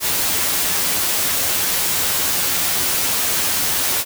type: noise with comb filter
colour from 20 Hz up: white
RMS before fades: -19 dBFS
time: 0-4.05 s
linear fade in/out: 50 ms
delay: 11 ms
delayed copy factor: +0.55
effects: none